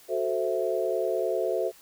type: chord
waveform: sine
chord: F# half-diminished seventh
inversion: none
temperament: equal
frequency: 370 / 440 / 523.3 / 659.3 Hz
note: F#4 / A4 / C5 / E5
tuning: 0 / 0 / 0 / 0 cents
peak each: -30 dBFS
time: 0.08-1.72 s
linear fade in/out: 50 ms
effects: white hiss -54 dBFS RMS until 1.81 s